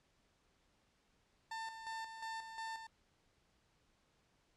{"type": "tone with tremolo", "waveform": "30% pulse", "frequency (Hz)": 896, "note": "A5", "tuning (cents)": 31, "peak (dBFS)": -39, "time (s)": [1.51, 2.87], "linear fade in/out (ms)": 5, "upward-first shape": "square", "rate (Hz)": 2.8, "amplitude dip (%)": 55, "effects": ["pink hiss -75 dBFS RMS until 4.56 s", "low-pass 7000 Hz 12 dB/octave"]}